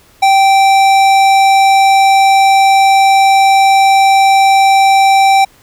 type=tone with tanh clipping; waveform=sine; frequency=780 Hz; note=G5; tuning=9 cents flat; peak=-7 dBFS; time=0.22-5.45 s; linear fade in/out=10 ms; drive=18 dB; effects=pink hiss -46 dBFS RMS until 5.62 s